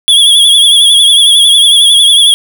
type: tone with vibrato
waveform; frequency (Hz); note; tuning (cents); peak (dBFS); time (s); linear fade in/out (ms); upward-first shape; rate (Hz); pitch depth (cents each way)
square; 3359; G#7; +19; -3; 0.08-2.34; 0; triangle; 11; 73
effects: none